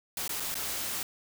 white noise with dropouts, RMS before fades -34 dBFS, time 0.17-1.03 s, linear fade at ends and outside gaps 1 ms, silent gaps 0.278-0.293 / 0.399-0.403 / 0.543-0.553 s, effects none

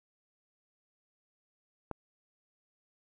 click, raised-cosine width 1 ms, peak -22 dBFS, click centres 1.913 s, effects none

